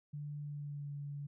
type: tone with pitch glide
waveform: sine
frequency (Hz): 146.83 to 143.48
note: D3 to D3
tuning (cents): 0 to -40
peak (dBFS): -40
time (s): 0.13-1.27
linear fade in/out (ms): 10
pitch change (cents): -40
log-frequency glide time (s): 0.4-0.92
effects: none